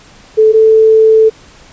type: tone pair in turn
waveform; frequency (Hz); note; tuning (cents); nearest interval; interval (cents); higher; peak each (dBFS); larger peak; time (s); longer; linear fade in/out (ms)
sine; 436.3 / 440.4; A4 / A4; -15 / +2; unison; 17; second; -3; neither; 0.37-0.53 / 0.53-1.3; second; 20
effects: pink hiss -40 dBFS RMS until 1.72 s + resampled to 16000 Hz